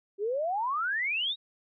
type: exponential sweep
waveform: sine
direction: up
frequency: 384.6 to 3875 Hz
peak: -27 dBFS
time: 0.18-1.36 s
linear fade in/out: 50 ms
effects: none